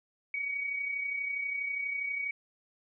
sine tone with amplitude modulation, 2254 Hz, C#7, 28 cents sharp, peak -29 dBFS, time 0.34-2.31 s, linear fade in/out 2 ms, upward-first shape sine, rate 32.3 Hz, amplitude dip 50%, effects none

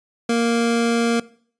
25% pulse tone, 233.1 Hz, A#3, in tune, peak -13 dBFS, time 0.29-1.2 s, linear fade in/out 5 ms, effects noise-tail reverb RT60 0.5 s tail -20 dB re dry + resampled to 22050 Hz

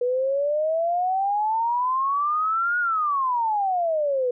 sine exponential two-way sweep, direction up then down, 484.5 to 1457 to 484.5 Hz, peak -20 dBFS, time 0.01-4.31 s, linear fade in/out 5 ms, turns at 2.79 s, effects none

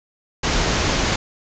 pink low-pass noise, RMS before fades -20 dBFS, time 0.43-1.16 s, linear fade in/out 5 ms, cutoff 7100 Hz, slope 96 dB/octave, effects none

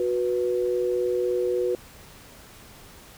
sine tone pair together, 366.6 / 490.1 Hz, F#4 / B4, -16 / -13 cents, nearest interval perfect fourth, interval 503 cents, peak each -24 / -25 dBFS, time 0-1.75 s, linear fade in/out 2 ms, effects pink hiss -48 dBFS RMS until 3.17 s

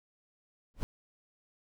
brown noise with exponential growth, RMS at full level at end -30 dBFS, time 0.74-0.83 s, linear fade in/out 0 ms, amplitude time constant 19 ms, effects none

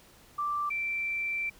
sine tone pair in turn, 1174.7 / 2343 Hz, D6 / D7, 0 / -5 cents, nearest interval octave, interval 1195 cents, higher second, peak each -28 / -29 dBFS, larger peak first, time 0.38-0.7 / 0.7-1.5 s, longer second, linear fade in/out 10 ms, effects pink hiss -57 dBFS RMS until 1.59 s

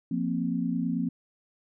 sine chord, F suspended fourth, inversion none, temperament just, 174.61 / 232.8 / 261.9 Hz, F3 / Bb3 / C4, 0 / -2 / +2 cents, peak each -30 dBFS, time 0.11-1.09 s, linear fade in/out 5 ms, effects none

